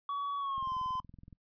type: tone with pitch glide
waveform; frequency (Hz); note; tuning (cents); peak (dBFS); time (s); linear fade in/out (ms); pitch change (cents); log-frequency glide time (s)
triangle; 1131 to 1025.2; C#6 to C6; +34 to -36; -31; 0.09-1; 2; -170; 0.38-0.77
type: click train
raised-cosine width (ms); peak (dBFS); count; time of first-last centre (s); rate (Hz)
5; -39; 17; 0.58-1.328; 21.4
effects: noise-tail reverb RT60 0.1 s tail -25 dB re dry + resampled to 11025 Hz